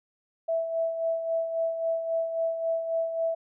sine tone with tremolo, 658 Hz, E5, 3 cents flat, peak -23 dBFS, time 0.48-3.35 s, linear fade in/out 10 ms, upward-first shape sine, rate 3.7 Hz, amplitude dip 55%, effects none

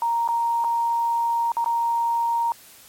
sine tone with dropouts, 932.3 Hz, A#5, in tune, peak -19 dBFS, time 0.02-2.52 s, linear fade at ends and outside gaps 1 ms, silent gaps 0.277-0.287 / 0.641-0.645 / 1.519-1.568 / 1.644-1.66 s, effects white hiss -48 dBFS RMS until 2.88 s + MP3 64 kbps

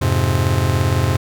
45% pulse chord, F minor, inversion none, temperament just, 87.31 / 104.77 / 130.96 Hz, F2 / Ab2 / C3, 0 / +16 / +2 cents, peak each -19 dBFS, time 0.01-1.17 s, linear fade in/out 10 ms, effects none

